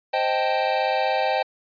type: chord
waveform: square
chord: A half-diminished seventh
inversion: first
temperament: equal with one note detuned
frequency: 523.3 / 624.8 / 784 / 880 Hz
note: C5 / Eb5 / G5 / A5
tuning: 0 / +7 / 0 / 0 cents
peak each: -27 / -27 / -24 / -30 dBFS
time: 0.13-1.43 s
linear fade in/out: 10 ms
effects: resampled to 11025 Hz